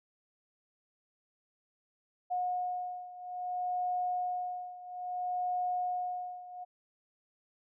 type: beating tone pair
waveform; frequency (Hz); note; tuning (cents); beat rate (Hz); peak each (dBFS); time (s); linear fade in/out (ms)
sine; 723 / 723.6; F#5 / F#5; -40 / -39; 0.6; -34 / -37; 2.3-6.65; 20
effects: none

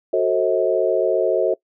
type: chord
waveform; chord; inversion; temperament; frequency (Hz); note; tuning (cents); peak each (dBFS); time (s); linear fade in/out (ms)
sine; F# diminished seventh; none; just; 370 / 444 / 532.8 / 639.4; F#4 / A4 / C5 / Eb5; 0 / +16 / +31 / +47; -21; 0.13-1.54; 5
effects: noise-tail reverb RT60 0.1 s tail -22 dB re dry

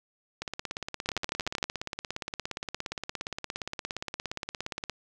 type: two click trains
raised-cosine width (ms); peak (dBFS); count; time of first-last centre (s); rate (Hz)
0.2; -11 / -16; 8 / 78; 1.09-1.628 / 0.42-4.897; 13 / 17.2
effects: none

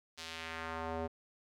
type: tone with band-pass filter sweep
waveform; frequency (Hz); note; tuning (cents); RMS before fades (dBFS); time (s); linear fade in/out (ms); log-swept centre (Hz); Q
square; 81.7; E2; -15; -41; 0.17-1.08; 20; 4700 to 520; 1.2
effects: none

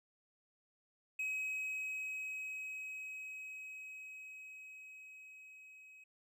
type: tone with level ramp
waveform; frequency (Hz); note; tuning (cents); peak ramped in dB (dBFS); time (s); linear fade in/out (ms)
triangle; 2544; D#7; +38; -34 to -54; 1.19-6.04; 5
effects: none

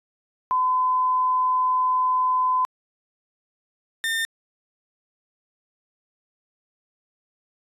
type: tone pair in turn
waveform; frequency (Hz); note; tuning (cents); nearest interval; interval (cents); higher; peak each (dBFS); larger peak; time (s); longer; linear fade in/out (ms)
sine / 30% pulse; 1016 / 1810.3; B5 / A6; +49 / +49; minor seventh; 1000; second; -18 / -20; first; 0.51-2.65 / 4.04-4.25; first; 0
effects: resampled to 32000 Hz

